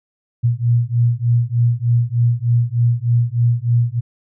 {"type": "beating tone pair", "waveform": "sine", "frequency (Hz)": [117.4, 120.7], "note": ["A#2", "B2"], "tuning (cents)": [13, -39], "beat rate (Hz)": 3.3, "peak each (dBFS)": -16, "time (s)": [0.43, 4.01], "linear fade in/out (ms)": 20, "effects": []}